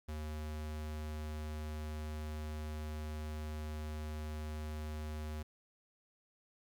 square tone, 76.6 Hz, D#2, 27 cents flat, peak -40 dBFS, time 0.08-5.43 s, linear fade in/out 10 ms, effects 12-bit

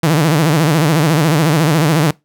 sawtooth tone with vibrato, 155.56 Hz, D#3, in tune, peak -6 dBFS, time 0.03-2.11 s, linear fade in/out 5 ms, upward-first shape sine, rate 14 Hz, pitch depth 150 cents each way, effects noise-tail reverb RT60 0.2 s tail -23 dB re dry

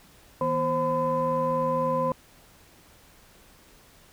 sine tone cluster, 160 / 243.8 / 525 / 1012 Hz, D#3 / B3 / C5 / B5, +49 / -22 / +6 / +42 cents, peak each -32 / -32 / -25 / -26 dBFS, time 0.41-2.12 s, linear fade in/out 2 ms, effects tanh soft clip ceiling -15 dBFS + pink hiss -55 dBFS RMS until 4.12 s

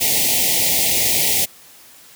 white band-stop noise, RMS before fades -17 dBFS, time 0-1.46 s, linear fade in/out 20 ms, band 880 to 1900 Hz, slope 96 dB/octave, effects white hiss -45 dBFS RMS until 2.15 s + high-pass 60 Hz 12 dB/octave

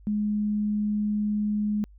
sine tone, 209.4 Hz, G#3, 15 cents sharp, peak -23 dBFS, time 0.07-1.84 s, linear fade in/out 0 ms, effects added 50 Hz sine -48 dBFS peak until 1.98 s

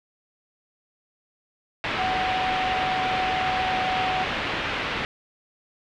white low-pass noise, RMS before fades -28 dBFS, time 1.84-5.05 s, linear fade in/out 0 ms, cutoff 3000 Hz, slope 24 dB/octave
sine tone, 748 Hz, F#5, 19 cents sharp, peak -24 dBFS, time 1.98-4.25 s, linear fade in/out 20 ms
effects none

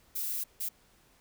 violet noise bursts at uneven times, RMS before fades -34 dBFS, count 2, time 0.15-0.44 / 0.6-0.69 s, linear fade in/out 10 ms, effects pink hiss -64 dBFS RMS until 1.2 s

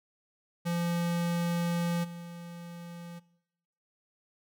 square tone with level steps, 171.7 Hz, F3, 29 cents flat, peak -29 / -43 dBFS, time 0.65-3.2 s, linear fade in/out 20 ms, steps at 2.03 s, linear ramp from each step 20 ms, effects noise-tail reverb RT60 0.9 s tail -21 dB re dry

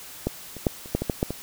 clicks, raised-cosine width 2 ms, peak -10 / -24 / -6 / -27 / -8 / -13 / -9 / -8 / -15 dBFS, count 9, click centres 0.27 / 0.567 / 0.668 / 0.859 / 0.95 / 1.02 / 1.098 / 1.229 / 1.306 s, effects white hiss -42 dBFS RMS until 1.42 s

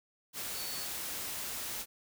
sine tone in noise, 4454 Hz, C#8, 7 cents sharp, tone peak -43 dBFS, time 0.53-0.88 s, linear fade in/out 50 ms, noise white, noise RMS -39 dBFS, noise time 0.33-1.86 s, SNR -7 dB, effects none

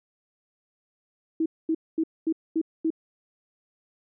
sine tone bursts, 322.2 Hz, E4, 39 cents flat, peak -21 dBFS, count 6, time 1.4-2.904 s, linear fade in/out 5 ms, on 59 ms, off 230 ms, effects none

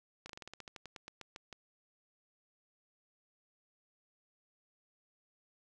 slowing click train, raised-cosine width 0.2 ms, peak -29 dBFS, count 16, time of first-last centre 0.26-1.528 s, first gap 34 ms, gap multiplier 1.12, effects none

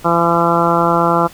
harmonic tone, 169.6 Hz, E3, 50 cents sharp, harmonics 1 / 2 / 3 / 4 / 5 / 6 / 7 / 8, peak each -19 / -19 / -19 / -19 / -19 / -19 / -19 / -19 dBFS, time 0.04-1.28 s, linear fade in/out 20 ms, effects pink hiss -40 dBFS RMS until 1.33 s

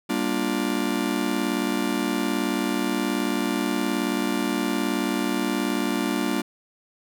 45% pulse chord, G minor seventh, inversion none, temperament just, 196 / 235.2 / 294 / 352.8 Hz, G3 / Bb3 / D4 / F4, 0 / +16 / +2 / +18 cents, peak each -30 / -28 / -27 / -30 dBFS, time 0.09-6.42 s, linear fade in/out 10 ms, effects none

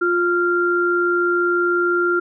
sine tone pair together, 351.4 / 1387 Hz, F4 / F6, +11 / -12 cents, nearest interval 2 octaves, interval 2377 cents, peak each -18 dBFS, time 0.01-2.2 s, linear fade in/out 10 ms, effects none

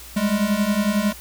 square beating tone pair, 200.1 / 211.1 Hz, G3 / G#3, +36 / +29 cents, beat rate 11 Hz, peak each -23 / -21 dBFS, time 0.16-1.13 s, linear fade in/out 10 ms, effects added 60 Hz sine -43 dBFS peak until 1.2 s + white hiss -41 dBFS RMS until 1.2 s

